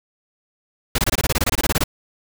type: noise bursts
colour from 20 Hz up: pink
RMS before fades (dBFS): -18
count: 16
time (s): 0.95-1.839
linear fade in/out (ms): 5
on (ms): 34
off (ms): 23
effects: none